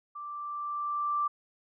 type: tone with level ramp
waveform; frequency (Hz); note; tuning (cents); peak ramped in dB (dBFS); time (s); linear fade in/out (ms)
sine; 1174.7; D6; 0; -38 to -25; 0.15-1.28; 10
effects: none